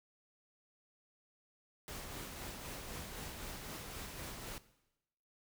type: noise with tremolo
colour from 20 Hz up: pink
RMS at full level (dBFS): -45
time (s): 1.88-4.58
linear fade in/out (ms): 0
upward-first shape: sine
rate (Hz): 3.9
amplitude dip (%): 30
effects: noise-tail reverb RT60 0.9 s tail -17 dB re dry